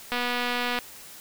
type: click train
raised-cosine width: 0.3 ms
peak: -12 dBFS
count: 164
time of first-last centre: 0.12-0.788 s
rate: 244 Hz
effects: white hiss -45 dBFS RMS until 1.2 s